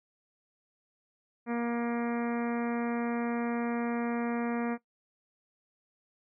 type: harmonic tone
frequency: 236.2 Hz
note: A#3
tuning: 23 cents sharp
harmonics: 1 / 2 / 3 / 4 / 5 / 6 / 7 / 8 / 9 / 10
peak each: -30 / -36 / -40 / -42 / -44 / -46 / -47 / -48 / -49 / -50 dBFS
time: 1.46-4.78 s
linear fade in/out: 50 ms
effects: noise-tail reverb RT60 0.1 s tail -18 dB re dry